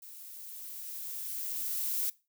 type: noise with level ramp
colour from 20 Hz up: violet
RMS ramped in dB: -49 to -31 dBFS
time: 0.02-2.1 s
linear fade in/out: 5 ms
effects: noise-tail reverb RT60 0.3 s tail -22 dB re dry